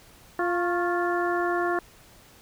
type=harmonic tone with a mistuned harmonic; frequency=349.2 Hz; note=F4; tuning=in tune; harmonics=1 / 2 / 3 / 4 / 5; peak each=-26 / -29 / -31 / -32 / -33 dBFS; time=0.39-1.79 s; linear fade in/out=2 ms; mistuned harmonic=3; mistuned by=+67 cents; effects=pink hiss -53 dBFS RMS until 2.41 s